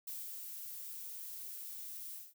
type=noise with ADSR envelope; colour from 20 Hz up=violet; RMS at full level=-43 dBFS; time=0.07-2.34 s; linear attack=7 ms; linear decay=250 ms; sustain=-3 dB; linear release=200 ms; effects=none